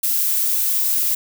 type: noise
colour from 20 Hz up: violet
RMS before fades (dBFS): -19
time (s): 0.03-1.15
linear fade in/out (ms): 5
effects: none